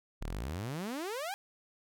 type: exponential sweep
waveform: sawtooth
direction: up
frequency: 32.7 to 830.6 Hz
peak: -32 dBFS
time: 0.21-1.34 s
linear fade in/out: 0 ms
effects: none